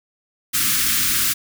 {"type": "band-stop noise", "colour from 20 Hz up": "white", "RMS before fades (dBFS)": -19, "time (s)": [0.53, 1.34], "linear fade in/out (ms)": 20, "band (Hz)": [330, 1200], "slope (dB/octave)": 48, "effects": []}